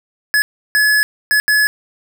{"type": "tone bursts at uneven times", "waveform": "square", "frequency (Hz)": 1703, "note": "G#6", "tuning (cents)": 43, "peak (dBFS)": -11, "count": 4, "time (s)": [[0.34, 0.42], [0.75, 1.03], [1.31, 1.4], [1.48, 1.67]], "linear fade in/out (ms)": 0, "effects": ["8-bit"]}